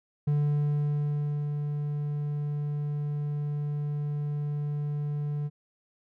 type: tone with ADSR envelope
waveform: triangle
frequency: 146.83 Hz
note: D3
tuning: in tune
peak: -20 dBFS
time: 0.27-5.5 s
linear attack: 8 ms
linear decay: 1200 ms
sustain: -6 dB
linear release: 39 ms
effects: none